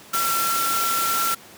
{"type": "tone in noise", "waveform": "sine", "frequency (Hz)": 1356, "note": "E6", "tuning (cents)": 49, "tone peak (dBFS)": -22, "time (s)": [0.13, 1.35], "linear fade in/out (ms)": 10, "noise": "white", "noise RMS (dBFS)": -25, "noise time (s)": [0.13, 1.35], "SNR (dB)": 0, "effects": ["pink hiss -45 dBFS RMS until 1.57 s", "high-pass 150 Hz 12 dB/octave"]}